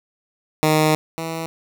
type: tone pair in turn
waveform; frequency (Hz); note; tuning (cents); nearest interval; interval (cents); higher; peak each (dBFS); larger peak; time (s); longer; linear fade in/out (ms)
10% pulse; 155.1 / 163.14; D#3 / E3; -5 / -18; minor second; 87; second; -6 / -17; first; 0.63-0.95 / 1.18-1.46; first; 0
effects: none